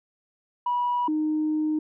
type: tone pair in turn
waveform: sine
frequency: 974 / 308.1 Hz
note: B5 / D#4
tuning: -24 / -17 cents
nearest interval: octave + minor sixth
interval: 1993 cents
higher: first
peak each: -21 dBFS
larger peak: neither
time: 0.66-1.08 / 1.08-1.79 s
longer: second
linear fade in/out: 5 ms
effects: tanh soft clip ceiling -18 dBFS